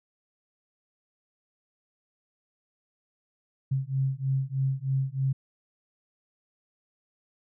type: beating tone pair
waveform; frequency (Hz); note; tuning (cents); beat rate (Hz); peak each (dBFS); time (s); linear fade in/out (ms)
sine; 132.7 / 135.9; C3 / C#3; +25 / -34; 3.2; -28; 3.71-5.33; 10
effects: none